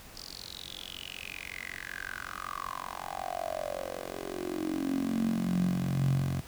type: tone with high-pass filter sweep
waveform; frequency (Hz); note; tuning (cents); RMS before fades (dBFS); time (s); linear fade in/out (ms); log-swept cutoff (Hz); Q
10% pulse; 45.34; F#1; -34; -34; 0.15-6.41; 10; 5000 to 110; 8
effects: pink hiss -50 dBFS RMS until 6.47 s